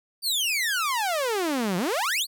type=exponential two-way sweep; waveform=sawtooth; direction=down then up; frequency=4728 to 169.8 to 4728 Hz; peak=-20 dBFS; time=0.22-2.27 s; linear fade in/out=50 ms; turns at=1.77 s; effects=none